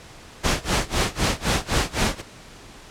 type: noise with tremolo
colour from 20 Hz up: pink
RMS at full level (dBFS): -19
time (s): 0.43-2.22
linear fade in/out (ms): 20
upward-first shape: sine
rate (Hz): 3.9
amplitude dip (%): 95
effects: pink hiss -44 dBFS RMS until 2.9 s + low-pass 8000 Hz 12 dB/octave